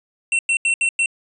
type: tone bursts at uneven times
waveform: square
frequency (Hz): 2712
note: E7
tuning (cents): +49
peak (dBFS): -16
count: 5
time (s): 0.32-0.39 / 0.49-0.57 / 0.65-0.74 / 0.81-0.89 / 0.99-1.06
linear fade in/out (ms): 2
effects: resampled to 22050 Hz